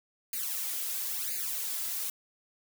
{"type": "noise with flanger", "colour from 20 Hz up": "blue", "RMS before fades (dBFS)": -34, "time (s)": [0.33, 2.1], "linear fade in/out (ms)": 2, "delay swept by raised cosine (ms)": [0.44, 3.04], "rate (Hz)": 0.99, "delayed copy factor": 1, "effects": []}